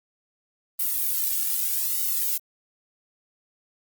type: noise with flanger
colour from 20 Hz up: violet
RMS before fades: -25 dBFS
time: 0.79-2.38 s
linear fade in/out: 10 ms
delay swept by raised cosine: 1.2 to 1.97 ms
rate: 0.82 Hz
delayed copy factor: -0.8
effects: Opus 32 kbps